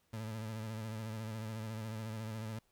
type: tone with vibrato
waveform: 30% pulse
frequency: 110 Hz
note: A2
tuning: in tune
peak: -37 dBFS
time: 0.13-2.59 s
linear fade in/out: 5 ms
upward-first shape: sine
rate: 14 Hz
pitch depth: 50 cents each way
effects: pink hiss -75 dBFS RMS until 2.71 s